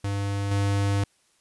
square tone with level steps, 100 Hz, G2, 35 cents sharp, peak -26 / -22 dBFS, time 0.04-1.04 s, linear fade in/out 5 ms, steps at 0.51 s, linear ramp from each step 5 ms, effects white hiss -65 dBFS RMS until 1.4 s + resampled to 24000 Hz

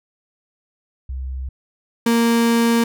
sine / 35% pulse tone pair in turn, 65.2 / 232.3 Hz, C2 / A#3, -5 / -6 cents, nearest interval octave + minor seventh, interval 2199 cents, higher second, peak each -24 / -12 dBFS, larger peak second, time 1.09-1.49 / 2.06-2.84 s, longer second, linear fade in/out 5 ms, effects none

